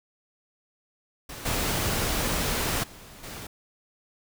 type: noise with level steps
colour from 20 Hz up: pink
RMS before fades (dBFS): -39 / -27 / -47 / -39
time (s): 1.29-3.47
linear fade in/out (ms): 5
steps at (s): 1.45 / 2.83 / 3.23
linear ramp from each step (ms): 10
effects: none